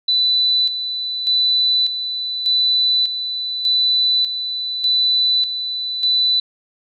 sine tone with tremolo, 3987 Hz, B7, 16 cents sharp, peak -13 dBFS, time 0.08-6.4 s, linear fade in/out 5 ms, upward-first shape square, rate 0.84 Hz, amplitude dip 60%, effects none

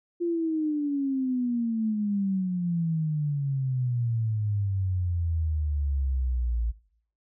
sine exponential sweep, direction down, 348.7 to 55.7 Hz, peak -24 dBFS, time 0.2-6.72 s, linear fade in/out 20 ms, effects noise-tail reverb RT60 0.6 s tail -20 dB re dry

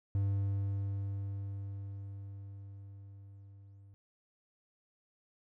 triangle tone with level ramp, 99.1 Hz, G2, 19 cents sharp, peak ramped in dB -26 to -52 dBFS, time 0.15-3.94 s, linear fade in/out 0 ms, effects none

